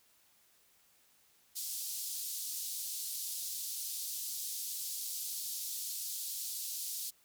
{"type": "band-pass noise", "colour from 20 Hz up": "white", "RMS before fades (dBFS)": -40, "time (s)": [1.55, 7.11], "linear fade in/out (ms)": 20, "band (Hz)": [4000, 16000], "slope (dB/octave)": 24, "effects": ["white hiss -68 dBFS RMS until 7.24 s"]}